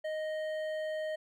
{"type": "tone with hard clipping", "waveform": "triangle", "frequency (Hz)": 622.3, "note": "D#5", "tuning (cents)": 0, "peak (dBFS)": -35, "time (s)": [0.04, 1.16], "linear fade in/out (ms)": 10, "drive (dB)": 13, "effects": []}